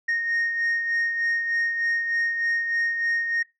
sine beating tone pair, 1855 / 1858.3 Hz, A#6 / A#6, -9 / -6 cents, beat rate 3.3 Hz, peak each -21 / -30 dBFS, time 0.08-3.43 s, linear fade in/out 10 ms, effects noise-tail reverb RT60 0.2 s tail -20 dB re dry + tanh soft clip ceiling -19 dBFS

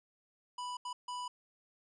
square tone bursts at uneven times, 987.8 Hz, B5, in tune, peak -39 dBFS, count 3, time 0.58-0.77 / 0.85-0.93 / 1.08-1.28 s, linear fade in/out 5 ms, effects resampled to 22050 Hz

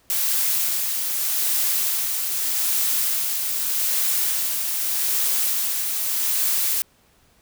blue noise with tremolo, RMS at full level -21 dBFS, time 0.1-6.82 s, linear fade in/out 0 ms, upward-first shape sine, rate 0.82 Hz, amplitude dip 35%, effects pink hiss -59 dBFS RMS until 7.41 s

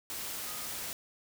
sine tone in noise, 1241 Hz, D#6, 5 cents flat, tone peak -50 dBFS, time 0.46-0.67 s, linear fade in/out 0 ms, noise white, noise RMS -39 dBFS, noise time 0.1-0.93 s, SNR -14 dB, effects none

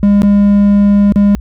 triangle tone with dropouts, 202.8 Hz, G#3, 41 cents flat, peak -3 dBFS, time 0.03-1.35 s, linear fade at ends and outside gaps 0 ms, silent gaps 0.219-0.232 / 1.122-1.159 s, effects added 60 Hz sine -23 dBFS peak until 1.4 s

